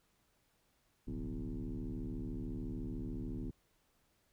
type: tone with frequency modulation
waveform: sine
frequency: 103.83 Hz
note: G#2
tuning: in tune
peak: -37 dBFS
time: 1.07-3.51 s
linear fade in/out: 10 ms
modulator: 73.8 Hz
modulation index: 3
effects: tanh soft clip ceiling -33 dBFS + pink hiss -75 dBFS RMS until 4.32 s